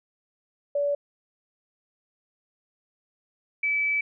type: tone pair in turn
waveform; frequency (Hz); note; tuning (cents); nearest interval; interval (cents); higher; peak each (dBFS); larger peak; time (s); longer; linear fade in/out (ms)
sine; 574 / 2302; D5 / D7; -40 / -35; 2 octaves; 2405; second; -22; neither; 0.75-0.95 / 3.63-4.01; second; 5
effects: none